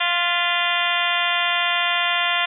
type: harmonic tone with a mistuned harmonic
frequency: 349.2 Hz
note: F4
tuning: in tune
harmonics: 2 / 3 / 4 / 5 / 6 / 7 / 8 / 9 / 10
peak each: -27 / -27 / -27 / -27 / -27 / -27 / -27 / -27 / -27 dBFS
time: 0-2.46 s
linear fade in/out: 10 ms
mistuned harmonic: 6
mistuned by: -49 cents
effects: none